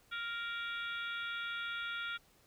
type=harmonic tone with a mistuned harmonic; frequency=466.2 Hz; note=A#4; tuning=in tune; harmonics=3 / 4 / 5 / 6 / 7 / 8; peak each=-39 / -50 / -46 / -51 / -45 / -52 dBFS; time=0.11-2.18 s; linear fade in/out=20 ms; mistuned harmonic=7; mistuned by=+51 cents; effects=pink hiss -67 dBFS RMS until 2.46 s